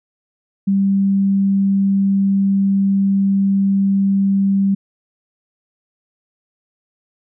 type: tone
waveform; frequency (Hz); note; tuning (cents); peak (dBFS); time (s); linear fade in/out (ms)
sine; 196.2; G3; +2; -12; 0.67-4.75; 10
effects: none